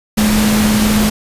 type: tone in noise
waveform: sine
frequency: 212.8 Hz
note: G#3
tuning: 42 cents sharp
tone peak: -11 dBFS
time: 0.17-1.1 s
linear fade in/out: 10 ms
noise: pink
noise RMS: -17 dBFS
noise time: 0.17-1.1 s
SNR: +3 dB
effects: resampled to 32000 Hz